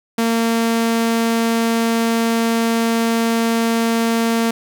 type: tone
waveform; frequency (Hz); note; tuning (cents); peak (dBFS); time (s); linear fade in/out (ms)
sawtooth; 229; A#3; -31; -11; 0.18-4.51; 5
effects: none